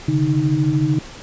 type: tone cluster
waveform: sine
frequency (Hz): 136.1 / 149.3 / 310.6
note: C#3 / D3 / D#4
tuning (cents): -31 / +29 / -3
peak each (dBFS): -19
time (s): 0.08-0.99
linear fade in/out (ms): 5
effects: pink hiss -37 dBFS RMS until 1.22 s + resampled to 16000 Hz